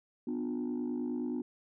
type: chord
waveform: sine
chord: B diminished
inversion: none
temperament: just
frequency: 246.9 / 296.3 / 355.6 Hz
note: B3 / D4 / F4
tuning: 0 / +15 / +31 cents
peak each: -33 / -36 / -38 dBFS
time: 0.27-1.42 s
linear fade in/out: 5 ms
effects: tanh soft clip ceiling -28 dBFS